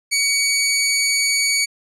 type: tone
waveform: 15% pulse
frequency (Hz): 2255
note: C#7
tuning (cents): +29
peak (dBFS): -9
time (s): 0.11-1.66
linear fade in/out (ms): 20
effects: low-pass 11000 Hz 12 dB/octave